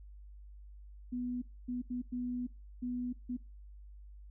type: tone bursts at uneven times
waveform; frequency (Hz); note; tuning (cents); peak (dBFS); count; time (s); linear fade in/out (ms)
sine; 246.7; B3; -2; -34; 6; 1.12-1.42 / 1.68-1.82 / 1.9-2.02 / 2.12-2.47 / 2.82-3.13 / 3.29-3.37; 10
effects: noise-tail reverb RT60 0.3 s tail -21 dB re dry + added 50 Hz sine -49 dBFS peak until 4.3 s